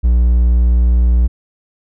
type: tone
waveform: triangle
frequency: 59.7 Hz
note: A#1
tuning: 42 cents sharp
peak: -6 dBFS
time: 0.03-1.28 s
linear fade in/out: 20 ms
effects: none